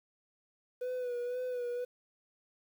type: tone with vibrato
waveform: triangle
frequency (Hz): 493.9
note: B4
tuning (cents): 0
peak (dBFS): -31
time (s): 0.81-1.85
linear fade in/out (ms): 10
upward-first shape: sine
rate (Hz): 2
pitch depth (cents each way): 40
effects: tanh soft clip ceiling -27 dBFS + 10-bit